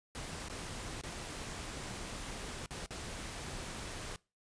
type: noise with dropouts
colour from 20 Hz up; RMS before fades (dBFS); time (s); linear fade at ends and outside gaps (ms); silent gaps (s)
pink; -43; 0.15-4.16; 0; 0.484-0.498 / 1.013-1.036 / 2.66-2.708 / 2.861-2.907
effects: noise-tail reverb RT60 0.3 s tail -23 dB re dry + resampled to 22050 Hz